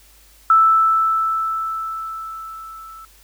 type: tone with level ramp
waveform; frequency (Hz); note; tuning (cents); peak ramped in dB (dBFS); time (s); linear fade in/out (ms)
sine; 1318.5; E6; 0; -8 to -36; 0.5-3.05; 2
effects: added 50 Hz sine -51 dBFS peak until 3.23 s + white hiss -51 dBFS RMS until 3.23 s